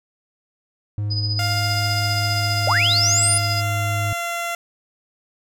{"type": "tone", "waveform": "triangle", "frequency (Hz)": 103.83, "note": "G#2", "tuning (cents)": 0, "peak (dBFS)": -19, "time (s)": [0.98, 4.13], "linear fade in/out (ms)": 0}
{"type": "tone with tremolo", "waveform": "sine", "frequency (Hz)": 4978, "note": "D#8", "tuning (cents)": 0, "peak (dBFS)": -21, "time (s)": [1.1, 3.62], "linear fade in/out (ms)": 20, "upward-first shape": "triangle", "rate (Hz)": 15, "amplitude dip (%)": 70}
{"type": "tone with pitch glide", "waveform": "15% pulse", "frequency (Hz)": [702, 686.4], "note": ["F5", "F5"], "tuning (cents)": [9, -30], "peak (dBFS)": -17, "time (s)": [1.39, 4.55], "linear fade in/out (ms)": 2, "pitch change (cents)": -39, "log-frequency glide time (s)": [1.99, 4.35]}
{"type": "linear sweep", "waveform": "sine", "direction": "up", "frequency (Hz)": [494.1, 9956], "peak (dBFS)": -16, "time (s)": [2.67, 3.38], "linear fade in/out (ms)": 5}
{"effects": []}